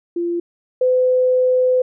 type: tone pair in turn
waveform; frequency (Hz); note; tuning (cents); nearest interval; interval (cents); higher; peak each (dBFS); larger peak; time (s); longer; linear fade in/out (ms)
sine; 344.3 / 507.4; F4 / B4; -25 / +47; perfect fifth; 672; second; -18 / -12; second; 0.16-0.4 / 0.81-1.82; second; 5
effects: none